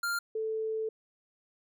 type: tone pair in turn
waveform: square / sine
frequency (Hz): 1396.9 / 440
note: F6 / A4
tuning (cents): 0 / 0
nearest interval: octave + minor sixth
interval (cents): 2000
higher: first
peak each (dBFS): -30 / -30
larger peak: neither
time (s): 0.03-0.19 / 0.35-0.89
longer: second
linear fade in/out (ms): 5
effects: none